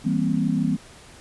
sine chord, C dominant seventh, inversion first, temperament just, 163.52 / 196.22 / 235.5 / 261.6 Hz, E3 / G3 / Bb3 / C4, -14 / +2 / +18 / 0 cents, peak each -25 dBFS, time 0.04-0.77 s, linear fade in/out 20 ms, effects pink hiss -47 dBFS RMS until 1.2 s + resampled to 24000 Hz

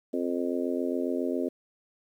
harmonic tone, 87.31 Hz, F2, in tune, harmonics 3 / 4 / 5 / 6 / 7, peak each -30 / -32 / -34 / -37 / -36 dBFS, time 0.13-1.49 s, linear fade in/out 10 ms, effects 10-bit

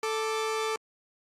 sawtooth tone pair together, 440 / 1174.7 Hz, A4 / D6, 0 / 0 cents, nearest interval octave + perfect fourth, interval 1700 cents, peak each -25 / -30 dBFS, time 0.03-0.76 s, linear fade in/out 2 ms, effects low-pass 9000 Hz 12 dB/octave + Opus 48 kbps

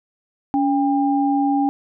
sine tone pair together, 282.1 / 800 Hz, C#4 / G5, +30 / +35 cents, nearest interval octave + tritone, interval 1805 cents, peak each -17 / -20 dBFS, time 0.54-1.69 s, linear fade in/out 0 ms, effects none

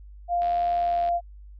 sine tone with pitch glide, 698.5 to 693.7 Hz, F5 to F5, 0 to -12 cents, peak -21 dBFS, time 0.28-1.21 s, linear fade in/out 50 ms, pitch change -12 cents, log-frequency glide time 0.72-1.03 s
click train, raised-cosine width 0.3 ms, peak -27 dBFS, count 55, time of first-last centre 0.42-1.088 s, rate 80.8 Hz
effects added 50 Hz sine -42 dBFS peak until 1.59 s

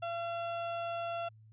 35% pulse tone, 681 Hz, F5, 44 cents flat, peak -33 dBFS, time 0.02-1.29 s, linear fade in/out 10 ms, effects added 109 Hz sine -55 dBFS peak until 1.52 s + resampled to 8000 Hz

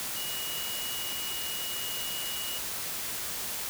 sine tone in noise, 2900 Hz, F#7, 35 cents flat, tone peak -37 dBFS, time 0.16-2.58 s, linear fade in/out 0 ms, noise white, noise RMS -35 dBFS, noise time 0-3.69 s, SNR -5 dB, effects none

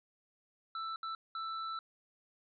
square tone bursts at uneven times, 1325 Hz, E6, 9 cents sharp, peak -38 dBFS, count 3, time 0.75-0.96 / 1.03-1.15 / 1.35-1.79 s, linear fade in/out 2 ms, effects resampled to 11025 Hz

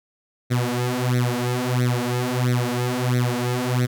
sawtooth tone with flanger, 123.7 Hz, B2, 3 cents sharp, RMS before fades -22 dBFS, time 0.5-3.87 s, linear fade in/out 20 ms, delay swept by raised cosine 0.5 to 5.8 ms, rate 1.5 Hz, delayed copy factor +1, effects none

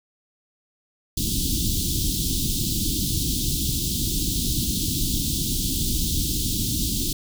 pink band-stop noise, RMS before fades -24 dBFS, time 1.17-7.13 s, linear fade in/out 5 ms, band 330 to 3300 Hz, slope 48 dB/octave, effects none

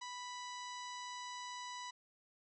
harmonic tone, 987.8 Hz, B5, in tune, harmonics 1 / 2 / 3 / 4 / 5 / 6 / 7 / 8, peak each -46 / -52 / -56 / -53 / -58 / -56 / -61 / -62 dBFS, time 0.01-1.91 s, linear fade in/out 10 ms, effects none

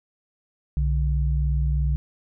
sine tone pair together, 62.7 / 145.72 Hz, B1 / D3, +27 / -13 cents, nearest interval octave + minor third, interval 1460 cents, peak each -20 / -26 dBFS, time 0.77-1.96 s, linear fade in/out 0 ms, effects none

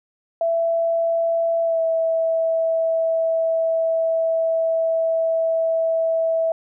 sine tone with pitch glide, 666 to 653.8 Hz, E5 to E5, +18 to -14 cents, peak -17 dBFS, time 0.41-6.52 s, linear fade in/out 2 ms, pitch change -32 cents, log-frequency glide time 1.63-1.81 s, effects none

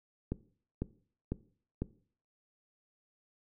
click train, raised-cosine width 3 ms, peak -20 dBFS, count 4, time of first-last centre 0.32-1.82 s, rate 2 Hz, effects noise-tail reverb RT60 0.5 s tail -18 dB re dry

